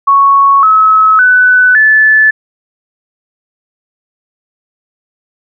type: tone with pitch steps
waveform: sine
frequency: 1108.7 / 1288.4 / 1497.1 / 1739.7 Hz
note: C#6 / E6 / F#6 / A6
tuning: 0 / -40 / +20 / -20 cents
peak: -3 dBFS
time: 0.07-2.31 s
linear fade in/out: 10 ms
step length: 560 ms
effects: none